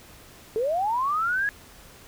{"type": "linear sweep", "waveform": "sine", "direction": "up", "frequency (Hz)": [420, 1690], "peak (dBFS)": -22, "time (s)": [0.56, 1.49], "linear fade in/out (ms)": 0, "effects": ["pink hiss -49 dBFS RMS until 2.07 s"]}